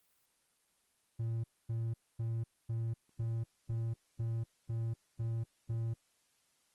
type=tone bursts; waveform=triangle; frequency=114.3 Hz; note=A#2; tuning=34 cents flat; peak=-31 dBFS; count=10; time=1.19-5.94 s; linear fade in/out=10 ms; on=250 ms; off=250 ms; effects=white hiss -74 dBFS RMS until 6.74 s + Opus 24 kbps